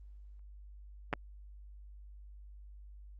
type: clicks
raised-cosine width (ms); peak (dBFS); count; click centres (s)
0.5; -18; 2; 1.129 / 1.136
effects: added 50 Hz sine -49 dBFS peak until 3.19 s + Opus 24 kbps